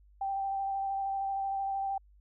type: tone with vibrato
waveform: sine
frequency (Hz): 783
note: G5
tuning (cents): -2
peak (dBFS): -30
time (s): 0.21-1.98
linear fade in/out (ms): 5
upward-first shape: square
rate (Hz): 13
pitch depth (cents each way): 11
effects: added 50 Hz sine -57 dBFS peak until 2.2 s